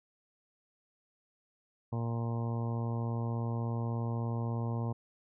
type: harmonic tone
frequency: 116.54 Hz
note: A#2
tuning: in tune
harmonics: 1 / 2 / 3 / 4 / 5 / 6 / 7 / 8 / 9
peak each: -32 / -39 / -46 / -45 / -48 / -50 / -49 / -48 / -50 dBFS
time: 1.92-4.93 s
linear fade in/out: 10 ms
effects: none